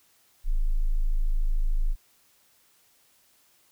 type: tone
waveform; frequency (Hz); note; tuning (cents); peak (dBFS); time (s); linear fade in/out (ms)
sine; 26.73; A0; -49; -20; 0.44-1.96; 50
effects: white hiss -63 dBFS RMS until 3.71 s